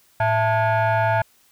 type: tone with frequency modulation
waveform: sine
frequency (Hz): 110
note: A2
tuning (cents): 0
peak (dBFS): -15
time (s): 0.2-1.22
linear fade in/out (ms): 5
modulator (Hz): 774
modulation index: 1.6
effects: tanh soft clip ceiling -13 dBFS + white hiss -58 dBFS RMS until 1.51 s